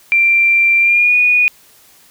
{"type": "tone with pitch glide", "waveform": "sine", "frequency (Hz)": [2362, 2461], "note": ["D7", "D#7"], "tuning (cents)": [9, -20], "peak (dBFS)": -8, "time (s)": [0.12, 1.48], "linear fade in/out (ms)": 0, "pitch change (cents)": 71, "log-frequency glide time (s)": [0.79, 1.15], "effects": ["white hiss -47 dBFS RMS until 2.1 s"]}